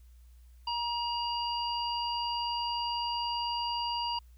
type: harmonic tone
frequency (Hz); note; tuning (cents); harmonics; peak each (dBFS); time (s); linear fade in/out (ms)
949; A#5; +31; 1 / 3 / 5; -32 / -37 / -37; 0.67-4.19; 5
effects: added 60 Hz sine -52 dBFS peak until 4.37 s + white hiss -71 dBFS RMS until 4.37 s